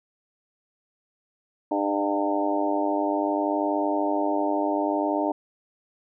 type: harmonic tone with a mistuned harmonic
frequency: 100.6 Hz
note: G2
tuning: 45 cents sharp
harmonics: 3 / 4 / 5 / 6 / 7 / 8 / 9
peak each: -26 / -32 / -38 / -28 / -31 / -32 / -30 dBFS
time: 1.71-5.32 s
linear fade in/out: 5 ms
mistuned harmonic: 8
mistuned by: -17 cents
effects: none